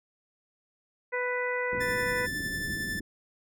harmonic tone, 495.2 Hz, B4, 5 cents sharp, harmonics 1 / 2 / 3 / 4 / 5, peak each -31 / -36 / -36 / -32 / -45 dBFS, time 1.12-2.27 s, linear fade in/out 20 ms
white low-pass noise, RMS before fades -39 dBFS, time 1.72-3.01 s, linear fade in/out 5 ms, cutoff 320 Hz, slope 24 dB/octave
45% pulse tone with tremolo, 1760 Hz, A6, in tune, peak -30 dBFS, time 1.8-3 s, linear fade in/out 10 ms, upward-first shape triangle, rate 11 Hz, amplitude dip 35%
effects none

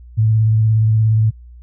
sine tone with vibrato, 110 Hz, A2, in tune, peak -10 dBFS, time 0.17-1.31 s, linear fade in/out 20 ms, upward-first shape sine, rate 17 Hz, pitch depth 26 cents each way, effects added 60 Hz sine -36 dBFS peak until 1.62 s

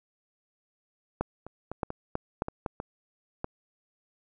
clicks, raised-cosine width 1 ms, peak -13 / -27 / -21 / -14 / -20 / -15 / -13 / -19 / -16 / -20 / -17 dBFS, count 11, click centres 1.21 / 1.466 / 1.716 / 1.832 / 1.904 / 2.154 / 2.421 / 2.484 / 2.662 / 2.801 / 3.444 s, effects none

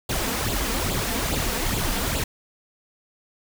pink noise with flanger, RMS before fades -25 dBFS, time 0.09-2.24 s, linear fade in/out 5 ms, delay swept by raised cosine 0.25 to 4.45 ms, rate 2.4 Hz, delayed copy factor +0.65, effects none

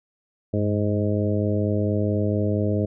harmonic tone with a mistuned harmonic, 104.4 Hz, G#2, 10 cents sharp, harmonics 1 / 2 / 3 / 4 / 5 / 6, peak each -23 / -26 / -28 / -29 / -30 / -31 dBFS, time 0.53-2.86 s, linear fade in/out 10 ms, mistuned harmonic 1, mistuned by -57 cents, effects none

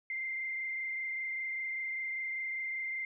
sine tone with frequency modulation, 2093 Hz, C7, in tune, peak -34 dBFS, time 0.1-3.05 s, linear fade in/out 2 ms, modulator 25.1 Hz, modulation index 1.2, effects none

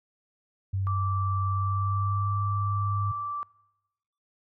sine tone with pitch glide, 96.6 to 100.88 Hz, G2 to G#2, -25 to -50 cents, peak -25 dBFS, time 0.73-3.12 s, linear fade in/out 10 ms, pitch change +75 cents, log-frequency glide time 1.45-2.39 s
sine tone, 1167 Hz, D6, 11 cents flat, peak -30 dBFS, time 0.87-3.43 s, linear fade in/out 0 ms
effects noise-tail reverb RT60 1.0 s tail -23 dB re dry

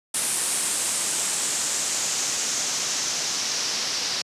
white noise with low-pass filter sweep, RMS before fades -26 dBFS, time 0.14-4.22 s, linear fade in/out 5 ms, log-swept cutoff 9400 to 5200 Hz, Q 3, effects high-pass 150 Hz 12 dB/octave + resampled to 32000 Hz

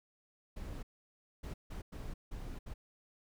brown noise bursts at uneven times, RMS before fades -43 dBFS, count 6, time 0.56-0.83 / 1.43-1.54 / 1.7-1.82 / 1.92-2.14 / 2.31-2.59 / 2.66-2.74 s, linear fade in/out 10 ms, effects none

